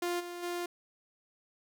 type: tone with level steps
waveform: sawtooth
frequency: 350.2 Hz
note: F4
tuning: 5 cents sharp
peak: -27 / -36 / -30 dBFS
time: 0.02-0.66 s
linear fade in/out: 5 ms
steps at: 0.19 / 0.42 s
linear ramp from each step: 20 ms
effects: none